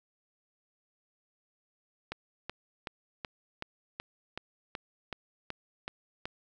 click train, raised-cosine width 0.3 ms, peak -20 dBFS, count 12, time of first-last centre 2.12-6.255 s, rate 2.66 Hz, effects none

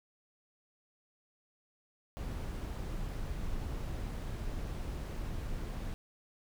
brown noise, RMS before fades -38 dBFS, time 2.17-5.94 s, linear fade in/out 0 ms, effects none

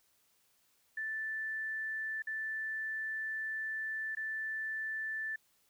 sine tone with dropouts, 1760 Hz, A6, in tune, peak -35 dBFS, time 0.97-5.36 s, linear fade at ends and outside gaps 5 ms, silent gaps 2.222-2.27 / 4.151-4.169 s, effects white hiss -72 dBFS RMS until 5.69 s

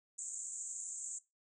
pink band-pass noise, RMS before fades -44 dBFS, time 0.18-1.19 s, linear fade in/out 10 ms, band 6800 to 8100 Hz, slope 96 dB/octave, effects noise-tail reverb RT60 0.2 s tail -17 dB re dry

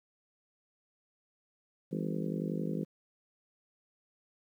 harmonic tone with a mistuned harmonic, 51 Hz, G#1, 31 cents flat, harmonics 3 / 4 / 5 / 6 / 7 / 8 / 9 / 10, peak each -36 / -38 / -40 / -42 / -43 / -44 / -45 / -46 dBFS, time 1.91-2.85 s, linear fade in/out 20 ms, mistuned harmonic 3, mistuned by +130 cents, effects 11-bit

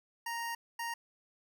25% pulse tone bursts at uneven times, 932.3 Hz, A#5, in tune, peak -32 dBFS, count 2, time 0.26-0.55 / 0.79-0.94 s, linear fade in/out 5 ms, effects none

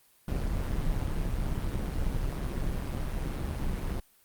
brown noise with amplitude modulation, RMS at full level -28 dBFS, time 0.28-4 s, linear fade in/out 2 ms, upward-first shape sine, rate 135 Hz, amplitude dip 50%, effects white hiss -63 dBFS RMS until 4.24 s + Opus 32 kbps

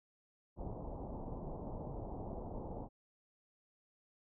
pink low-pass noise, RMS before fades -44 dBFS, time 0.56-2.89 s, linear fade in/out 50 ms, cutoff 920 Hz, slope 48 dB/octave, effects none

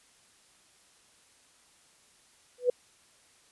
sine tone with exponential growth, 493.9 Hz, B4, in tune, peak -17 dBFS, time 2.58-2.7 s, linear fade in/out 5 ms, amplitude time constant 25 ms, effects white hiss -62 dBFS RMS until 3.51 s + resampled to 24000 Hz

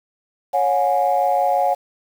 sine chord, C# suspended fourth, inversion none, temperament equal with one note detuned, 554.4 / 724.8 / 830.6 Hz, C#5 / F#5 / G#5, 0 / -36 / 0 cents, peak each -20 / -17 / -20 dBFS, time 0.53-1.75 s, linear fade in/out 20 ms, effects tanh soft clip ceiling -7 dBFS + 7-bit

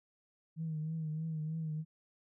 sine tone with vibrato, 157.9 Hz, D#3, 26 cents sharp, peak -34 dBFS, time 0.56-1.85 s, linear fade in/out 50 ms, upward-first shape triangle, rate 3.2 Hz, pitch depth 60 cents each way, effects tanh soft clip ceiling -30 dBFS

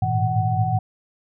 sine tone cluster, 103.2 / 108.4 / 116.8 / 160.5 / 748 Hz, G#2 / A2 / A#2 / E3 / F#5, -10 / -25 / +4 / -46 / +19 cents, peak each -25 / -26 / -23 / -27 / -23 dBFS, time 0.02-0.79 s, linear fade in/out 5 ms, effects none

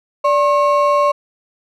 triangle ring-modulated tone, 830.6 Hz, G#5, in tune, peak -6 dBFS, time 0.24-1.12 s, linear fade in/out 10 ms, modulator 248 Hz, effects none

